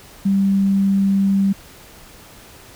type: tone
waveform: sine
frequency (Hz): 196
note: G3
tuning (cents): 0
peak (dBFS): -13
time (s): 0.25-1.53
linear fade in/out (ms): 10
effects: pink hiss -43 dBFS RMS until 2.75 s